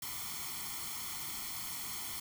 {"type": "noise with comb filter", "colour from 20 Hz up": "white", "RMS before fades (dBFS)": -41, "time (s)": [0.02, 2.2], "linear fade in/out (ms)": 5, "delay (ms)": 0.92, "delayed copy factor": 0.8, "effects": []}